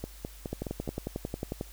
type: two click trains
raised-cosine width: 2 ms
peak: -21 / -19 dBFS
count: 5 / 13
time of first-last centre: 0.04-0.877 / 0.53-1.611 s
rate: 4.78 / 11.1 Hz
effects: added 50 Hz sine -47 dBFS peak until 1.72 s + white hiss -53 dBFS RMS until 1.72 s